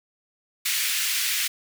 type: high-pass noise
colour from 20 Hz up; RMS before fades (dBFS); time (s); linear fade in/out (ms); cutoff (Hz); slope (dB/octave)
pink; -25; 0.65-1.48; 10; 1900; 24
effects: none